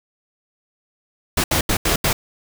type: noise bursts at uneven times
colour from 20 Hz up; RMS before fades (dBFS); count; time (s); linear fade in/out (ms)
pink; -18; 5; 1.37-1.44 / 1.51-1.61 / 1.69-1.77 / 1.85-1.96 / 2.04-2.13; 5
effects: none